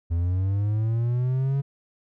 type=linear sweep; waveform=triangle; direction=up; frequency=82.41 to 140.1 Hz; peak=-19 dBFS; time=0.1-1.62 s; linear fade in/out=20 ms; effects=none